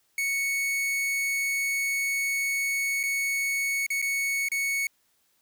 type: tone with dropouts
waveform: 45% pulse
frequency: 2217 Hz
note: C#7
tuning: in tune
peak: -25 dBFS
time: 0.18-4.87 s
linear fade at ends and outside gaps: 2 ms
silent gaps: 3.031-3.036 / 3.865-3.903 / 4.017-4.024 / 4.486-4.517 s
effects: white hiss -69 dBFS RMS until 5.41 s